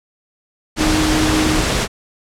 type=tone in noise; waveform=sine; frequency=311.1 Hz; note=D#4; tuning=in tune; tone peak=-16 dBFS; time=0.77-1.63 s; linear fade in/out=50 ms; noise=pink; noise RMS=-17 dBFS; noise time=0.76-1.88 s; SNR=-2 dB; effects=low-pass 8000 Hz 12 dB/octave